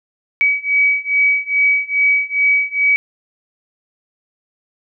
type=beating tone pair; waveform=sine; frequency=2272 / 2274.4 Hz; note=C#7 / C#7; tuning=+42 / +44 cents; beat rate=2.4 Hz; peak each=-16 / -15 dBFS; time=0.41-2.96 s; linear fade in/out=0 ms; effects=none